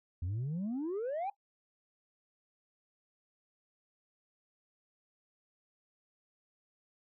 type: exponential sweep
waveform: sine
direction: up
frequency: 82.41 to 830 Hz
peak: -31 dBFS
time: 0.22-1.3 s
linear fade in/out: 5 ms
effects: noise-tail reverb RT60 0.1 s tail -19 dB re dry + tanh soft clip ceiling -32 dBFS